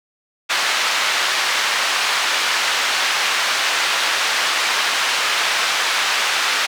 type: band-pass noise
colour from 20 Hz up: pink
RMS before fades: -19 dBFS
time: 0.49-6.67 s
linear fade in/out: 20 ms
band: 1200 to 4800 Hz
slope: 12 dB/octave
effects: none